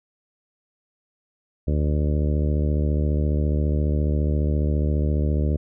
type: harmonic tone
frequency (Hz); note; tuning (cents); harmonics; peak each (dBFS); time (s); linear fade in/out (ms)
74.6; D2; +28; 1 / 2 / 3 / 4 / 5 / 6 / 7 / 8; -20 / -26 / -30 / -32 / -34 / -36 / -37 / -38; 1.67-5.57; 10
effects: none